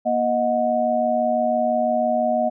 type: tone cluster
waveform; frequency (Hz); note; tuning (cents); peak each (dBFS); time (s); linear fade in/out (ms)
sine; 238.3 / 624 / 730; A#3 / D#5 / F#5; +38 / +5 / -24; -25 / -20 / -22; 0.05-2.5; 20
effects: none